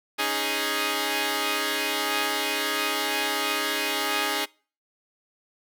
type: chord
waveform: 5% pulse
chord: C# suspended second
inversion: none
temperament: equal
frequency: 277.2 / 311.1 / 415.3 Hz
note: C#4 / D#4 / G#4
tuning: 0 / 0 / 0 cents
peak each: -20 / -18 / -16 dBFS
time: 0.18-4.46 s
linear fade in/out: 20 ms
effects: noise-tail reverb RT60 0.4 s tail -25 dB re dry